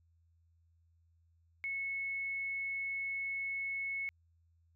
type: tone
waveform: sine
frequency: 2197 Hz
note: C#7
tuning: 16 cents flat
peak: -35 dBFS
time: 1.64-4.09 s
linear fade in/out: 0 ms
effects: added 83 Hz sine -67 dBFS peak until 4.75 s